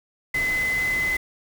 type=tone in noise; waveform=sine; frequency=2031 Hz; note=B6; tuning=48 cents sharp; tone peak=-21 dBFS; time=0.34-1.17 s; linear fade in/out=5 ms; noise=pink; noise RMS=-34 dBFS; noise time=0.34-1.17 s; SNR=+10 dB; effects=none